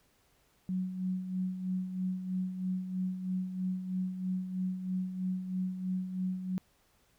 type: tone with tremolo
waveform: sine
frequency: 185.1 Hz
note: F#3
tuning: 1 cent sharp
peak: -29 dBFS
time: 0.69-6.58 s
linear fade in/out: 0 ms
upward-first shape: sine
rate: 3.1 Hz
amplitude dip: 60%
effects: pink hiss -69 dBFS RMS until 7.18 s